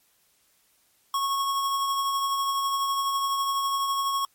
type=tone with tremolo; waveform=square; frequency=1100 Hz; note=C#6; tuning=14 cents flat; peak=-23 dBFS; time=1.14-4.25 s; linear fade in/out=2 ms; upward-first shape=triangle; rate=12 Hz; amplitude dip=35%; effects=white hiss -65 dBFS RMS until 4.34 s + MP3 64 kbps